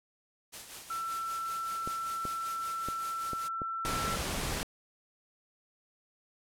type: noise with tremolo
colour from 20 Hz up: white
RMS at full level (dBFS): -43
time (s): 0.52-3.49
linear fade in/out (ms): 20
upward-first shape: sine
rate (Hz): 5.2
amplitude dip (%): 50
type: tone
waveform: sine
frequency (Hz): 1340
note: E6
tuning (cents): +28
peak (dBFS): -33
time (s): 0.9-4.16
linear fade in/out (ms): 5
type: clicks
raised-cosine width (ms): 2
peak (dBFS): -25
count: 5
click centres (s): 1.875 / 2.253 / 2.886 / 3.333 / 3.618
type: noise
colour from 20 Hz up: pink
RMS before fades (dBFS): -34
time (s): 3.85-4.63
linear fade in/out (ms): 0
effects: low-pass 12000 Hz 12 dB/octave